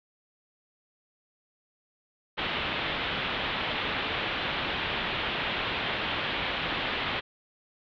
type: low-pass noise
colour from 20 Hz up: white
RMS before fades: -31 dBFS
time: 2.37-7.21 s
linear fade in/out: 20 ms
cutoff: 3600 Hz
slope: 48 dB/octave
effects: none